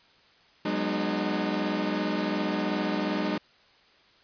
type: chord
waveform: sawtooth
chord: G# minor seventh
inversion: third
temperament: equal with one note detuned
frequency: 185 / 207.7 / 246.9 / 304 Hz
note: F#3 / G#3 / B3 / D#4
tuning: 0 / 0 / 0 / -40 cents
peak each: -29 / -27 / -32 / -26 dBFS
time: 0.65-3.38 s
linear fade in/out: 5 ms
effects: white hiss -59 dBFS RMS until 4.23 s + resampled to 11025 Hz